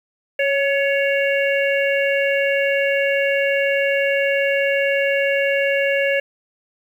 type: harmonic tone with a mistuned harmonic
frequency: 554.4 Hz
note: C#5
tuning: in tune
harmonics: 1 / 3 / 4 / 5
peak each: -18 / -23 / -24 / -25 dBFS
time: 0.39-6.2 s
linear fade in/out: 5 ms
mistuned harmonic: 3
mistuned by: +34 cents
effects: 8-bit